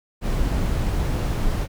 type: noise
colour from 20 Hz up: brown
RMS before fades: -22 dBFS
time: 0.21-1.68 s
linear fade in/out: 50 ms
effects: none